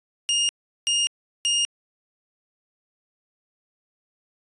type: tone bursts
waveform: sawtooth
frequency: 2838 Hz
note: F7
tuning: 27 cents sharp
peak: -16 dBFS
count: 3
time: 0.29-1.65 s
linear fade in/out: 0 ms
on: 200 ms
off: 380 ms
effects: resampled to 22050 Hz